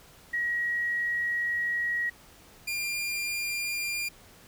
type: tone pair in turn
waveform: sine / sawtooth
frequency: 1904 / 2399 Hz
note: A#6 / D7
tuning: +36 / +36 cents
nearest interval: major third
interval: 400 cents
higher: second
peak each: -26 dBFS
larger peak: neither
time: 0.33-2.1 / 2.67-4.09 s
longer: first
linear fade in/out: 10 ms
effects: pink hiss -54 dBFS RMS until 4.47 s